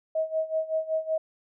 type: tone with tremolo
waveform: sine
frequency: 636 Hz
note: D#5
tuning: 38 cents sharp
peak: -22 dBFS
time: 0.15-1.18 s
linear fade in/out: 5 ms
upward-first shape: sine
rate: 5.3 Hz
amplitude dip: 85%
effects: none